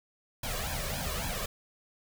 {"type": "noise with flanger", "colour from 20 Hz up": "pink", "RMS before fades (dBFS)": -34, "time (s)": [0.43, 1.46], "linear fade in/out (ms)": 5, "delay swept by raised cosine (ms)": [1.2, 1.77], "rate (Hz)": 3.6, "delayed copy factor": 0.85, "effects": []}